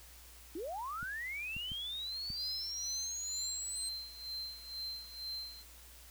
sine linear sweep, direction up, 293.7 to 8372 Hz, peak -38 dBFS, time 0.55-3.89 s, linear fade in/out 5 ms
clicks, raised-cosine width 5 ms, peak -34 dBFS, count 4, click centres 1.029 / 1.566 / 1.718 / 2.303 s
triangle tone with tremolo, 4119 Hz, C8, 28 cents flat, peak -37 dBFS, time 2.35-5.64 s, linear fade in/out 50 ms, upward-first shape sine, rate 2.1 Hz, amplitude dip 75%
effects added 60 Hz sine -57 dBFS peak until 6.1 s + white hiss -57 dBFS RMS until 6.1 s

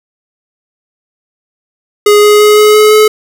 square tone with pitch steps, 415.3 / 417.9 / 420.6 / 423.3 / 426 / 428.7 Hz, G#4 / G#4 / G#4 / G#4 / G#4 / A4, 0 / +11 / +22 / +33 / +44 / -45 cents, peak -3 dBFS, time 2.06-3.08 s, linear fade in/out 5 ms, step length 170 ms, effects none

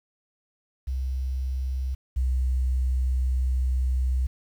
sine tone pair in turn, 65 / 63.88 Hz, C2 / C2, -11 / -41 cents, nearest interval unison, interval 30 cents, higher first, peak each -25 / -21 dBFS, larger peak second, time 0.87-1.95 / 2.16-4.27 s, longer second, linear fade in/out 10 ms, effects 9-bit

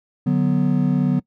triangle chord, B minor, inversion first, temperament just, 148.16 / 185.21 / 246.9 Hz, D3 / F#3 / B3, +16 / +2 / 0 cents, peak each -18 dBFS, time 0.26-1.2 s, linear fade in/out 10 ms, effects noise-tail reverb RT60 0.1 s tail -22 dB re dry

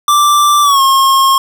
square tone with pitch glide, 1174.7 to 1077.2 Hz, D6 to C#6, 0 to -50 cents, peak -7 dBFS, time 0.08-1.38 s, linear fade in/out 2 ms, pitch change -150 cents, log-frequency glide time 0.62-0.81 s, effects 7-bit

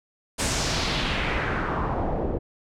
pink noise with low-pass filter sweep, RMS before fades -26 dBFS, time 0.38-2.39 s, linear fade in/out 20 ms, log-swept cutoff 8900 to 470 Hz, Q 1.9, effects none

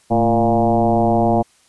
sine tone with frequency modulation, 462.5 Hz, A#4, 14 cents flat, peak -12 dBFS, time 0.1-1.43 s, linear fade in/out 20 ms, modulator 119 Hz, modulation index 3, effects white hiss -55 dBFS RMS until 1.68 s + resampled to 24000 Hz

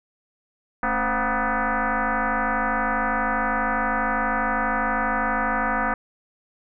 sine tone with frequency modulation, 273.2 Hz, C#4, 25 cents flat, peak -20 dBFS, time 0.83-5.94 s, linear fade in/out 2 ms, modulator 247 Hz, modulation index 6.2, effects none

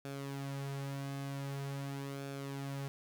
sawtooth tone with flanger, 138.59 Hz, C#3, in tune, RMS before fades -41 dBFS, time 0.05-2.88 s, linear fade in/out 0 ms, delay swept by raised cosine 1 to 5.1 ms, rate 0.45 Hz, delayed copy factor -0.55, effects 12-bit

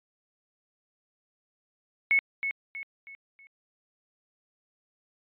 sine tone with echo, 2200 Hz, C#7, 14 cents flat, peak -19 dBFS, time 2.11-2.19 s, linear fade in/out 0 ms, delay 320 ms, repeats 4, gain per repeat -8 dB, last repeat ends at 3.47 s, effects resampled to 8000 Hz

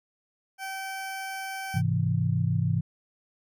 20% pulse tone, 771 Hz, G5, 29 cents flat, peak -28 dBFS, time 0.58-1.82 s, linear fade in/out 50 ms
sine chord, Ab augmented, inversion none, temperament equal, 103.83 / 130.81 / 164.81 Hz, Ab2 / C3 / E3, 0 / 0 / 0 cents, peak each -27 dBFS, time 1.74-2.81 s, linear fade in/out 10 ms
effects none

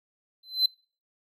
triangle tone with exponential growth, 4059 Hz, B7, 47 cents sharp, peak -14 dBFS, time 0.43-0.66 s, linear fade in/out 5 ms, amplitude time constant 48 ms, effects noise-tail reverb RT60 0.4 s tail -26 dB re dry + tanh soft clip ceiling -10 dBFS

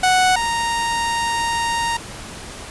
sawtooth tone pair in turn, 740 / 930 Hz, F#5 / A#5, 0 / -4 cents, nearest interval major third, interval 396 cents, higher second, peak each -9 / -15 dBFS, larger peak first, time 0.03-0.36 / 0.36-1.97 s, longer second, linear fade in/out 5 ms, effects pink hiss -34 dBFS RMS until 2.7 s + resampled to 24000 Hz

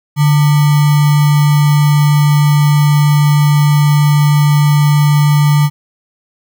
sine tone with sample-and-hold, 146.83 Hz, D3, in tune, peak -6 dBFS, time 0.16-5.7 s, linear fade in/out 50 ms, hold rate 1050 Hz, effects none

